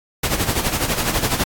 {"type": "noise with tremolo", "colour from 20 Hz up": "pink", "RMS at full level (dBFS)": -18, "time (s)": [0.23, 1.44], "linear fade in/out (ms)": 5, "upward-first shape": "sine", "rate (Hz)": 12, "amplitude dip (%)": 65, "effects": ["AAC 64 kbps"]}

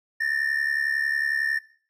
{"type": "ring-modulated tone", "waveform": "triangle", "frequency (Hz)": 1800, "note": "A6", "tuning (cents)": 39, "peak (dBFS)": -18, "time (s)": [0.2, 1.59], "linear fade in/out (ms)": 10, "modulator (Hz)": 35.5, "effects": ["noise-tail reverb RT60 0.5 s tail -20 dB re dry"]}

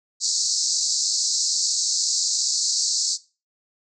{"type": "band-pass noise", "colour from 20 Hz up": "pink", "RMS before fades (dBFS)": -23, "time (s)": [0.2, 3.18], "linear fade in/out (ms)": 50, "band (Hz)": [4200, 7800], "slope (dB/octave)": 96, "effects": ["noise-tail reverb RT60 0.3 s tail -18 dB re dry"]}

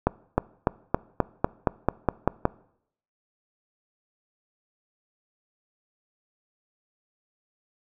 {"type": "accelerating click train", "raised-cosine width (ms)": 1, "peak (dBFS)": -5, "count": 11, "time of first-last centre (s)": [0.07, 2.454], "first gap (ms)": 310, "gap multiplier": 0.94, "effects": ["noise-tail reverb RT60 0.7 s tail -22 dB re dry"]}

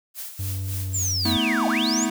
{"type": "noise with tremolo", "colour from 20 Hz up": "blue", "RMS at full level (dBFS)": -33, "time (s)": [0.14, 1.36], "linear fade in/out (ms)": 50, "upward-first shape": "sine", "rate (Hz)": 3.6, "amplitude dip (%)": 65}
{"type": "tone with pitch glide", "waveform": "triangle", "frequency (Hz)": [95.4, 92.42], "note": ["G2", "F#2"], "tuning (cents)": [-47, -1], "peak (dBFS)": -24, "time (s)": [0.39, 1.37], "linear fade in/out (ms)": 5, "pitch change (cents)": -54, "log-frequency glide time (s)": [0.67, 1.16]}
{"type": "linear two-way sweep", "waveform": "sine", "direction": "down then up", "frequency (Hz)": [7510, 587.3, 7510], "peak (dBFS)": -23, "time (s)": [0.93, 2.06], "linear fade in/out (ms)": 20, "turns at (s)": 1.67}
{"type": "chord", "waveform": "square", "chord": "A suspended second", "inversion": "none", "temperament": "equal with one note detuned", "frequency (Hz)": [220, 246.9, 321.2], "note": ["A3", "B3", "E4"], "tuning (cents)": [0, 0, -45], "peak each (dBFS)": -27, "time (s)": [1.25, 2.1], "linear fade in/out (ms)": 5}
{"effects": []}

